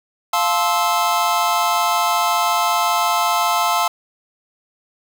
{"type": "chord", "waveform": "square", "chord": "F major seventh", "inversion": "none", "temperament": "just", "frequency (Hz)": [698.5, 873.1, 1047.7, 1309.6], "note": ["F5", "A5", "C6", "E6"], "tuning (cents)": [0, -14, 2, -12], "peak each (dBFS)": -22, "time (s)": [0.33, 3.88], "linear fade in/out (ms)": 5, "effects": []}